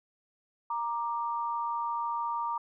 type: tone pair together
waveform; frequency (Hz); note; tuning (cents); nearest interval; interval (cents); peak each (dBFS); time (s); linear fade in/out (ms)
sine; 936 / 1182.2; A#5 / D6; +7 / +11; major third; 404; -31 / -34; 0.7-2.58; 5
effects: none